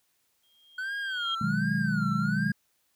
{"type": "tone with exponential growth", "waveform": "sine", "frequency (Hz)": 3229, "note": "G#7", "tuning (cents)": -49, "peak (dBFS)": -27, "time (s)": [0.43, 1.35], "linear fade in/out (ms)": 5, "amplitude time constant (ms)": 200}
{"type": "tone with vibrato", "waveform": "triangle", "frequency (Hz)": 1478, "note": "F#6", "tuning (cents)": -2, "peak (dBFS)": -29, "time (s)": [0.78, 2.52], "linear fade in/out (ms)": 5, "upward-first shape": "sine", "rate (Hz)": 1.3, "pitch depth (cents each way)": 170}
{"type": "chord", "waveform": "sine", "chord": "G# minor seventh", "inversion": "first", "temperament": "equal", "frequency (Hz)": [123.47, 155.56, 185, 207.7], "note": ["B2", "D#3", "F#3", "G#3"], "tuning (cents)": [0, 0, 0, 0], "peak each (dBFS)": [-34, -30, -31, -29], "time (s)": [1.41, 2.52], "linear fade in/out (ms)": 5}
{"effects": ["white hiss -72 dBFS RMS until 2.95 s"]}